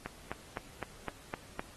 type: click train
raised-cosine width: 0.5 ms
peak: -21 dBFS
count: 7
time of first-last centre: 0.06-1.595 s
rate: 3.91 Hz
effects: pink hiss -55 dBFS RMS until 1.76 s + AAC 32 kbps